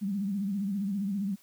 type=tone with vibrato; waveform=sine; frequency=198.7 Hz; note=G3; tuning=24 cents sharp; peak=-28 dBFS; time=0.01-1.36 s; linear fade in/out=20 ms; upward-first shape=sine; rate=15 Hz; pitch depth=92 cents each way; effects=white hiss -61 dBFS RMS until 1.42 s